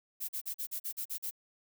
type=noise bursts; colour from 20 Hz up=violet; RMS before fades=-37 dBFS; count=9; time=0.2-1.311 s; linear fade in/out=20 ms; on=87 ms; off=41 ms; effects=none